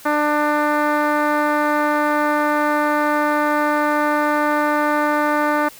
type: tone with low-pass filter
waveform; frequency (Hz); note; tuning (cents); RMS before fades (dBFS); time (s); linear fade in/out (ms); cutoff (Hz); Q
10% pulse; 297.8; D4; +24; -18; 0.05-5.69; 10; 1600; 0.98
effects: white hiss -42 dBFS RMS until 5.79 s